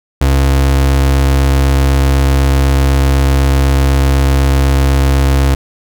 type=tone; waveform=35% pulse; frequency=68 Hz; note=C#2; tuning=33 cents flat; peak=-6 dBFS; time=0.21-5.55 s; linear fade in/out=5 ms; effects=none